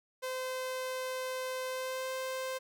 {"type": "tone with pitch glide", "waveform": "sawtooth", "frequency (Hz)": [515, 521], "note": ["C5", "C5"], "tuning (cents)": [-28, -7], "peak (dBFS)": -31, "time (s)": [0.22, 2.59], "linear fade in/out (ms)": 20, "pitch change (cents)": 21, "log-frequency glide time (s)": [1.68, 2.11], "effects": []}